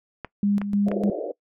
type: clicks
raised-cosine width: 0.5 ms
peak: -17 dBFS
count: 3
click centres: 0.247 / 0.616 / 0.916 s
type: tone with tremolo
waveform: sine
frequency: 202.7 Hz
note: G#3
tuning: 42 cents flat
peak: -18 dBFS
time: 0.43-1.1 s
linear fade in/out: 2 ms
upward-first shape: square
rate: 3.3 Hz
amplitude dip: 60%
type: band-pass noise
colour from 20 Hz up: pink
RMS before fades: -29 dBFS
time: 0.86-1.32 s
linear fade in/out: 10 ms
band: 320 to 690 Hz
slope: 96 dB/octave
effects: noise-tail reverb RT60 0.1 s tail -21 dB re dry